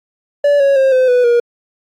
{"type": "tone with pitch steps", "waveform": "triangle", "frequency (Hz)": [576, 554.5, 533.7, 513.8, 494.5, 476], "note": ["D5", "C#5", "C5", "C5", "B4", "A#4"], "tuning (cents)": [-34, 0, 34, -32, 2, 36], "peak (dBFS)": -6, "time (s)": [0.44, 1.4], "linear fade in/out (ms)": 5, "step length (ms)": 160, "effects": ["AAC 64 kbps"]}